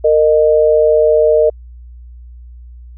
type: tone pair together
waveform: sine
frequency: 460 / 614.8 Hz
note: A#4 / D#5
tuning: -23 / -21 cents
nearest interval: perfect fourth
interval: 502 cents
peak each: -10 dBFS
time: 0.04-1.5 s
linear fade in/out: 10 ms
effects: added 60 Hz sine -32 dBFS peak until 2.97 s